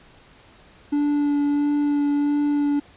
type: tone with vibrato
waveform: triangle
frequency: 290 Hz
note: D4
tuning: 22 cents flat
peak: -16 dBFS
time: 0.92-2.8 s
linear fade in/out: 10 ms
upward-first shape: sine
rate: 1.5 Hz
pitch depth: 11 cents each way
effects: pink hiss -51 dBFS RMS until 2.96 s + resampled to 8000 Hz